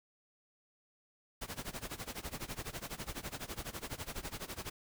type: noise with tremolo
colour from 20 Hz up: pink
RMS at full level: -40 dBFS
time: 1.41-4.7 s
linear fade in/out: 10 ms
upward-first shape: sine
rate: 12 Hz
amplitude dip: 90%
effects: none